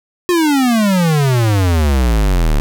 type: exponential sweep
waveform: square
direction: down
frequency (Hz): 363.4 to 34.96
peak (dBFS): -11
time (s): 0.29-2.6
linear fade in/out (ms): 0
effects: 8-bit